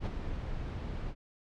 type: noise with ADSR envelope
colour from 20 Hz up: brown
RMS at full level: -30 dBFS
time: 0-1.15 s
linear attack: 60 ms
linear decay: 19 ms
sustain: -7 dB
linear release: 63 ms
effects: low-pass 4000 Hz 12 dB/octave